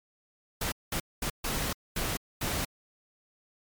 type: noise bursts at uneven times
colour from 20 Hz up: pink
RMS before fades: -31 dBFS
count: 6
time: 0.61-0.72 / 0.92-1 / 1.22-1.3 / 1.44-1.73 / 1.96-2.17 / 2.41-2.65 s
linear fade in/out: 5 ms
effects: MP3 96 kbps